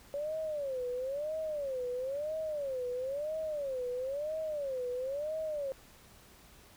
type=tone with vibrato; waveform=sine; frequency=559 Hz; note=C#5; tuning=14 cents sharp; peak=-33 dBFS; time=0.14-5.72 s; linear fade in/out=0 ms; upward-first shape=sine; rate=1 Hz; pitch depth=220 cents each way; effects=added 60 Hz sine -68 dBFS peak until 6.76 s + pink hiss -58 dBFS RMS until 6.76 s